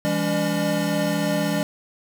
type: tone cluster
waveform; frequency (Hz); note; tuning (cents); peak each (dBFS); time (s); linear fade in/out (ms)
square; 165.7 / 201.7 / 284.9 / 602; E3 / G3 / C#4 / D5; +9 / +50 / +48 / +43; -27; 0.05-1.63; 0
effects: none